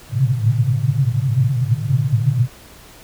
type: band-pass noise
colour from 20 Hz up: white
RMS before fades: -17 dBFS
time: 0.09-2.48 s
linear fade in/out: 50 ms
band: 110 to 140 Hz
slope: 96 dB/octave
effects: pink hiss -43 dBFS RMS until 3.03 s